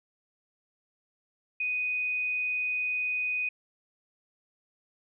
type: tone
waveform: sine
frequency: 2491 Hz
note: D#7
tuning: 1 cent sharp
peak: -27 dBFS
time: 1.6-3.49 s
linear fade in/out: 5 ms
effects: none